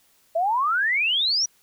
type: exponential sweep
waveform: sine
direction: up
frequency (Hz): 638 to 5900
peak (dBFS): -19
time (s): 0.35-1.46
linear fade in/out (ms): 10
effects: white hiss -61 dBFS RMS until 1.62 s